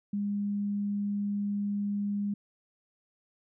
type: tone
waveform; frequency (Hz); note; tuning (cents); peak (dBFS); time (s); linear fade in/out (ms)
sine; 203.4; G#3; -36; -28; 0.13-2.34; 5
effects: none